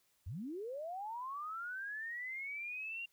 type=linear sweep; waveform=sine; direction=up; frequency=69.3 to 2794 Hz; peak=-40 dBFS; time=0.26-3.06 s; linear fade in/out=10 ms; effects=white hiss -75 dBFS RMS until 3.12 s